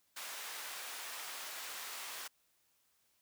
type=high-pass noise; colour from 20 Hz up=pink; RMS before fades=-45 dBFS; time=0.16-2.28 s; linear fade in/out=10 ms; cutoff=1000 Hz; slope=12 dB/octave; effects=white hiss -75 dBFS RMS until 3.21 s